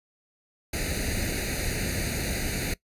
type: noise with comb filter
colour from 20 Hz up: pink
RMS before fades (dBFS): -29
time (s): 0.73-2.74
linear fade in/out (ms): 5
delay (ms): 0.46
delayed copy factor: +0.95
effects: noise-tail reverb RT60 0.1 s tail -20 dB re dry + resampled to 32000 Hz